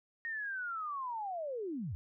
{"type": "linear sweep", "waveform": "sine", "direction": "down", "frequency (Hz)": [1864.7, 73.42], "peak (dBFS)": -36, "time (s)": [0.25, 1.95], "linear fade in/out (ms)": 0, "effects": []}